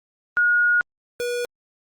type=tone pair in turn; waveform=sine / square; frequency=1441 / 484.8 Hz; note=F#6 / B4; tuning=-46 / -32 cents; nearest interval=octave + perfect fifth; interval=1886 cents; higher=first; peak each=-15 / -24 dBFS; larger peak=first; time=0.37-0.81 / 1.2-1.45 s; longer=first; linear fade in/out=0 ms; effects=Opus 32 kbps